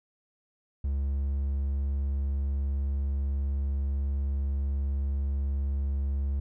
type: tone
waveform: triangle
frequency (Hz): 69.3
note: C#2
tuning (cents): 0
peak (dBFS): -24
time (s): 0.84-6.4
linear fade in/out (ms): 5
effects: none